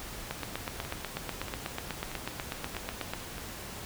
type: two click trains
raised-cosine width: 0.3 ms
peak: -17 / -23 dBFS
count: 24 / 5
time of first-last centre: 0.31-3.136 / 0.85-3.382 s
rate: 8.14 / 1.58 Hz
effects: pink hiss -42 dBFS RMS until 3.85 s